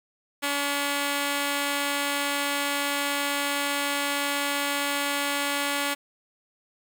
5% pulse tone pair together, 284.7 / 1078 Hz, C#4 / C#6, +46 / -49 cents, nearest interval octave + major seventh, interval 2305 cents, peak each -14 / -23 dBFS, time 0.42-5.95 s, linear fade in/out 20 ms, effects none

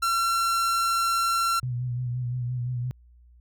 45% pulse tone, 1359 Hz, F6, 48 cents flat, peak -22 dBFS, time 0.02-1.6 s, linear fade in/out 10 ms
sine tone with vibrato, 123.6 Hz, B2, 2 cents sharp, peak -26 dBFS, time 1.63-2.91 s, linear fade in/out 0 ms, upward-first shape sine, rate 5.8 Hz, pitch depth 42 cents each way
effects added 60 Hz sine -51 dBFS peak until 3.4 s

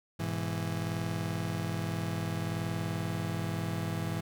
35% pulse chord, E major, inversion first, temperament just, 103.01 / 123.61 / 164.81 Hz, G#2 / B2 / E3, -14 / +2 / 0 cents, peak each -34 / -38 / -33 dBFS, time 0.19-4.21 s, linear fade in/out 10 ms, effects none

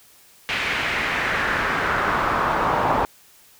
brown noise with band-pass filter sweep, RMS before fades -22 dBFS, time 0.49-3.05 s, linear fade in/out 0 ms, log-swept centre 2500 to 920 Hz, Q 2.2, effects white hiss -52 dBFS RMS until 3.59 s

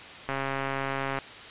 click train, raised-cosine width 0.5 ms, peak -15 dBFS, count 123, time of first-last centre 0.29-1.187 s, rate 136 Hz, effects white hiss -43 dBFS RMS until 1.5 s + resampled to 8000 Hz

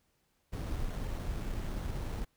brown noise with sample-and-hold, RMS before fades -36 dBFS, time 0.52-2.25 s, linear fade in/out 10 ms, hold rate 4900 Hz, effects pink hiss -75 dBFS RMS until 2.36 s

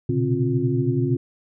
sine tone cluster, 119.9 / 128.6 / 141.1 / 266.4 / 354.1 Hz, A#2 / C3 / C#3 / C4 / F4, +49 / -30 / +31 / +31 / +24 cents, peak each -25 dBFS, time 0.09-1.17 s, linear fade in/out 5 ms, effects none

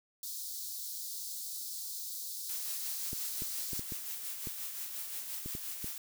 white high-pass noise, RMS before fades -41 dBFS, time 0.23-3.8 s, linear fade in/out 2 ms, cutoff 3900 Hz, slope 48 dB/octave
blue noise with tremolo, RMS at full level -39 dBFS, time 2.49-5.98 s, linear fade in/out 2 ms, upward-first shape sine, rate 5.7 Hz, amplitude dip 40%
clicks, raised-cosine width 3 ms, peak -29 dBFS, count 9, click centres 3.131 / 3.421 / 3.732 / 3.794 / 3.922 / 4.472 / 5.46 / 5.551 / 5.844 s
effects none

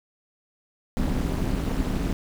brown noise with amplitude modulation, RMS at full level -21 dBFS, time 0.97-2.13 s, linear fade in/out 0 ms, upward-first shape sine, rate 225 Hz, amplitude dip 100%, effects none

